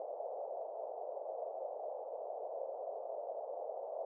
white band-pass noise, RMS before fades -43 dBFS, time 0-4.05 s, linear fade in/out 2 ms, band 500 to 700 Hz, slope 48 dB/octave, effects none

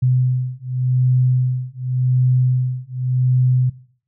sine beating tone pair, 126.6 / 127.48 Hz, B2 / C3, +43 / -45 cents, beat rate 0.88 Hz, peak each -18 dBFS, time 0.02-3.7 s, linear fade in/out 10 ms, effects noise-tail reverb RT60 0.5 s tail -18 dB re dry

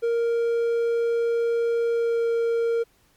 triangle tone with pitch glide, 466.2 to 463.5 Hz, A#4 to A#4, 0 to -10 cents, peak -18 dBFS, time 0.02-2.84 s, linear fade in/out 20 ms, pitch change -10 cents, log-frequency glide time 1.91-2.27 s, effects pink hiss -62 dBFS RMS until 3.16 s + MP3 96 kbps

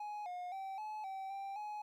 triangle tone with pitch steps, 836 / 717 / 773 / 856 / 771 / 786 / 841 Hz, G#5 / F5 / G5 / A5 / G5 / G5 / G#5, +11 / +45 / -24 / -48 / -29 / +4 / +22 cents, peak -39 dBFS, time 0-1.82 s, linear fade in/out 5 ms, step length 260 ms, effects 13-bit

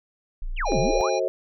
sine tone, 29.14 Hz, A#0, in tune, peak -26 dBFS, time 0.42-1.01 s, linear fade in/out 0 ms
sine exponential two-way sweep, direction down then up, 3386 to 121.7 to 1648 Hz, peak -24 dBFS, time 0.56-1.1 s, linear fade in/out 50 ms, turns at 0.79 s
harmonic tone, 811 Hz, G#5, 41 cents flat, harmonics 1 / 3 / 5 / 7, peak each -28 / -36 / -37 / -37 dBFS, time 0.65-1.2 s, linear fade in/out 20 ms
sine chord, F# diminished seventh, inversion none, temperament just, 370 / 444 / 532.8 / 639.4 Hz, F#4 / A4 / C5 / Eb5, 0 / +16 / +31 / +47 cents, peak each -28 / -29 / -25 / -28 dBFS, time 0.72-1.28 s, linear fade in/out 0 ms
effects none

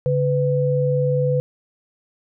sine tone pair together, 141.65 / 500 Hz, C#3 / B4, +38 / +21 cents, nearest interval octave + minor seventh, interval 2183 cents, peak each -19 dBFS, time 0.06-1.4 s, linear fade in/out 0 ms, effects none

